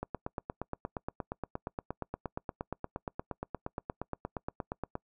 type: click train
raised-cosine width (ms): 1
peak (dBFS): -21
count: 43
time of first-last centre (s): 0.03-4.954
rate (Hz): 8.53
effects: noise-tail reverb RT60 0.1 s tail -25 dB re dry